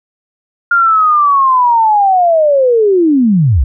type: linear sweep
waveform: sine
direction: down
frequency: 1412 to 53.1 Hz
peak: -6 dBFS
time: 0.71-3.64 s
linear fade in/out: 5 ms
effects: none